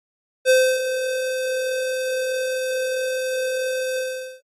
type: tone with ADSR envelope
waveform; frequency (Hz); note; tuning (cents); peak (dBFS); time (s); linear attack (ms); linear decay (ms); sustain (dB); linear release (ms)
square; 516; C5; -24; -12; 0.45-4.41; 47; 310; -11; 440
effects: AAC 32 kbps